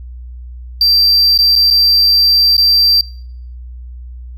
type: tone with dropouts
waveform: triangle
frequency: 4699 Hz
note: D8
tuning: in tune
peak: -6 dBFS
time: 0.81-3.01 s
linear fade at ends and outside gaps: 2 ms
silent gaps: 1.377-1.388 / 1.555-1.56 / 1.703-1.708 / 2.568-2.579 s
effects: noise-tail reverb RT60 0.6 s tail -23 dB re dry + added 61 Hz sine -27 dBFS peak until 4.37 s